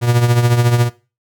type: tone with tremolo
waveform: 45% pulse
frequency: 120 Hz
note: B2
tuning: 49 cents flat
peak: -8 dBFS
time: 0.01-0.9 s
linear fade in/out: 50 ms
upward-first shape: triangle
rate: 14 Hz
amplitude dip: 70%
effects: noise-tail reverb RT60 0.3 s tail -17 dB re dry